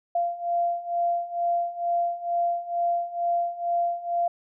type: beating tone pair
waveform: sine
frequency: 690 / 692.2 Hz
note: F5 / F5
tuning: -21 / -16 cents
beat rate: 2.2 Hz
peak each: -28 / -25 dBFS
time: 0.15-4.28 s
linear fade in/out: 5 ms
effects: none